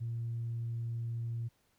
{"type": "tone", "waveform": "sine", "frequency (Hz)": 116.4, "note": "A#2", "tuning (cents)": -2, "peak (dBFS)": -33, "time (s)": [0, 1.49], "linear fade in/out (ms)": 20, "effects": ["tanh soft clip ceiling -30 dBFS", "pink hiss -73 dBFS RMS until 1.78 s"]}